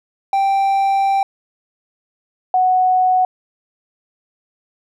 triangle / sine tone pair in turn, 784 / 740 Hz, G5 / F#5, 0 / 0 cents, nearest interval minor second, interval 100 cents, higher first, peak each -11 dBFS, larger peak neither, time 0.33-1.23 / 2.54-3.25 s, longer first, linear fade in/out 2 ms, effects none

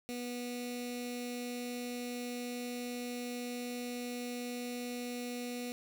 15% pulse tone with notch filter, 244.3 Hz, B3, 19 cents flat, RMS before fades -40 dBFS, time 0.09-5.72 s, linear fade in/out 0 ms, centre 1000 Hz, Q 0.6, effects none

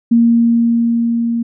sine tone with level ramp, 233.1 Hz, A#3, in tune, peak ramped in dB -6 to -14 dBFS, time 0.11-1.43 s, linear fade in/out 10 ms, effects none

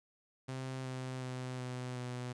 sawtooth tone with pitch steps, 130.81 / 129.16 / 127.53 / 125.92 / 124.33 Hz, C3 / C3 / C3 / B2 / B2, 0 / -22 / -44 / +34 / +12 cents, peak -35 dBFS, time 0.48-2.33 s, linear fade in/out 10 ms, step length 370 ms, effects resampled to 22050 Hz + 12-bit

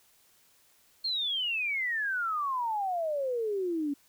sine exponential sweep, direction down, 4300 to 277.2 Hz, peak -28 dBFS, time 1.04-3.94 s, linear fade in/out 10 ms, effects white hiss -64 dBFS RMS until 4.08 s

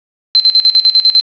sine tone with tremolo, 4094 Hz, C8, 38 cents flat, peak -4 dBFS, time 0.35-1.21 s, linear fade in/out 0 ms, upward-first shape square, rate 10 Hz, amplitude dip 80%, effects resampled to 11025 Hz + 7-bit

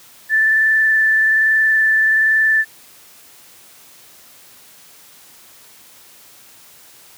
sine tone with frequency modulation, 1760 Hz, A6, in tune, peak -11 dBFS, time 0.29-2.65 s, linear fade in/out 50 ms, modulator 21.2 Hz, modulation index 0.78, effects white hiss -45 dBFS RMS until 7.17 s + high-pass 80 Hz 12 dB/octave

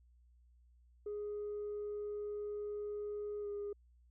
sine tone with pitch glide, 415.3 to 408.9 Hz, G#4 to G#4, 0 to -27 cents, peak -37 dBFS, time 1.06-3.73 s, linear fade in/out 5 ms, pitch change -27 cents, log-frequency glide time 3.41-3.47 s, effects tanh soft clip ceiling -36 dBFS + added 60 Hz sine -63 dBFS peak until 4.1 s

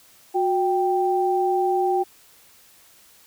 sine tone pair together, 364.7 / 784 Hz, F#4 / G5, -25 / 0 cents, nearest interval octave + minor second, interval 1325 cents, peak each -21 dBFS, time 0.34-2.04 s, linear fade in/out 20 ms, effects white hiss -53 dBFS RMS until 3.26 s

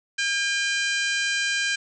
harmonic tone with a mistuned harmonic, 805 Hz, G5, 46 cents sharp, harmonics 2 / 3 / 4 / 5 / 6 / 7 / 8 / 9 / 10, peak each -25 / -29 / -31 / -33 / -35 / -36 / -37 / -38 / -39 dBFS, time 0.18-1.76 s, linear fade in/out 10 ms, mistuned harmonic 4, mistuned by -53 cents, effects none

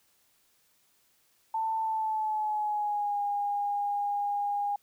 sine tone with pitch glide, 889 to 815.2 Hz, A5 to G#5, +18 to -32 cents, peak -27 dBFS, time 1.54-4.76 s, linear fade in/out 5 ms, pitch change -150 cents, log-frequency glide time 1.79-3.2 s, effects white hiss -68 dBFS RMS until 4.82 s

